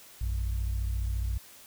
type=tone pair together; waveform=sine; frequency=57.92 / 92.5 Hz; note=A#1 / F#2; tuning=-10 / 0 cents; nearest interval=minor sixth; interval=810 cents; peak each=-27 / -33 dBFS; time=0.21-1.38 s; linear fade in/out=5 ms; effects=tanh soft clip ceiling -23 dBFS + white hiss -52 dBFS RMS until 1.66 s